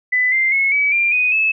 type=tone with pitch steps; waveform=sine; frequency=2000 / 2090 / 2184 / 2282 / 2384 / 2491 / 2603 Hz; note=B6 / C7 / C#7 / C#7 / D7 / D#7 / E7; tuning=+21 / -2 / -26 / +50 / +25 / +1 / -22 cents; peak=-13 dBFS; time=0.12-1.52 s; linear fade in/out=10 ms; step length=200 ms; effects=none